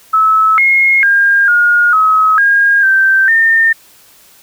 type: tone with pitch steps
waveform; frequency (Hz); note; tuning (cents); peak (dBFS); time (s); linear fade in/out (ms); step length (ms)
sine; 1299 / 2154 / 1610 / 1430 / 1278 / 1624 / 1561 / 1814; E6 / C7 / G6 / F6 / D#6 / G#6 / G6 / A#6; -26 / +50 / +46 / +41 / +46 / -39 / -8 / -48; -6; 0.13-3.73; 10; 450
effects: white hiss -44 dBFS RMS until 4.42 s